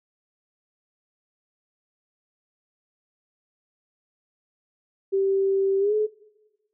sine tone with pitch glide, 389.3 to 427 Hz, G4 to G#4, -12 to +48 cents, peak -19 dBFS, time 5.12-6.07 s, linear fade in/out 20 ms, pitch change +160 cents, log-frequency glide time 5.79-5.94 s, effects noise-tail reverb RT60 1.0 s tail -20 dB re dry

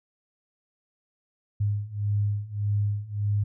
sine beating tone pair, 102 / 103.7 Hz, G#2 / G#2, -31 / -2 cents, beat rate 1.7 Hz, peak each -28 / -26 dBFS, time 1.6-3.44 s, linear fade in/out 10 ms, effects none

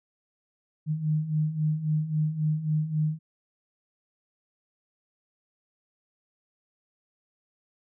sine beating tone pair, 151.6 / 155.3 Hz, D#3 / D#3, -45 / -3 cents, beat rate 3.7 Hz, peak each -30 / -25 dBFS, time 0.86-3.19 s, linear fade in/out 50 ms, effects none

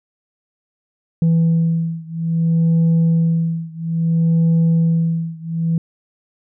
sine beating tone pair, 164.81 / 165.41 Hz, E3 / E3, 0 / +6 cents, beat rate 0.6 Hz, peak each -14 / -15 dBFS, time 1.22-5.78 s, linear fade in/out 2 ms, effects tanh soft clip ceiling -10 dBFS

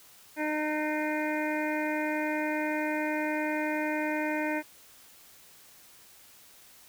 harmonic tone with a mistuned harmonic, 305.1 Hz, D#4, 34 cents flat, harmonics 1 / 2 / 3 / 5 / 6 / 7 / 8, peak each -31 / -34 / -36 / -38 / -39 / -39 / -40 dBFS, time 0.36-4.63 s, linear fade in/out 50 ms, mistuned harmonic 7, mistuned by -22 cents, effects white hiss -55 dBFS RMS until 6.88 s

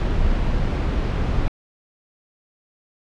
brown noise, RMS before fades -20 dBFS, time 0-1.48 s, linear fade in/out 0 ms, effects low-pass 4000 Hz 12 dB/octave

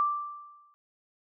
sine tone with exponential decay, 1174.7 Hz, D6, in tune, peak -21 dBFS, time 0-0.74 s, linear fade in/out 0 ms, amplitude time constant 160 ms, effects none

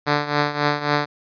5% pulse tone with tremolo, 146.83 Hz, D3, in tune, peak -4 dBFS, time 0.06-1.06 s, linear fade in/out 20 ms, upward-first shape triangle, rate 3.7 Hz, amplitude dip 80%, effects resampled to 11025 Hz

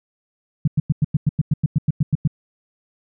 sine tone bursts, 149.5 Hz, D3, 31 cents sharp, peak -12 dBFS, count 14, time 0.65-2.276 s, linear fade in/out 5 ms, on 27 ms, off 96 ms, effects none

